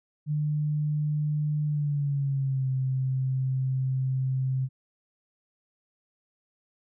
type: tone with pitch glide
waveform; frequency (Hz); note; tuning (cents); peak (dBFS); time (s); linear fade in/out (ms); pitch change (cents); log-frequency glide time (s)
sine; 150 to 131.34; D3 to C3; +37 to +7; -24; 0.26-4.69; 50; -230; 1.66-2.68
effects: none